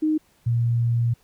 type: tone pair in turn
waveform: sine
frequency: 309.8 / 117.87 Hz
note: D#4 / A#2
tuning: -7 / +20 cents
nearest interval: octave + perfect fourth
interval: 1673 cents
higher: first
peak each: -18 / -18 dBFS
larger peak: neither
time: 0.02-0.18 / 0.46-1.14 s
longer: second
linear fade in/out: 10 ms
effects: pink hiss -61 dBFS RMS until 1.23 s